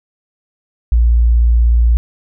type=tone; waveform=sine; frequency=58.27 Hz; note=A#1; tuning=in tune; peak=-7 dBFS; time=0.92-1.97 s; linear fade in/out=0 ms; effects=none